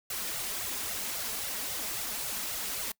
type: noise with flanger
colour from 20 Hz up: white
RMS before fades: -35 dBFS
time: 0.1-2.92 s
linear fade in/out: 5 ms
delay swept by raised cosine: 1.4 to 4.8 ms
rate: 3.7 Hz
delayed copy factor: +0.85
effects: noise-tail reverb RT60 0.1 s tail -24 dB re dry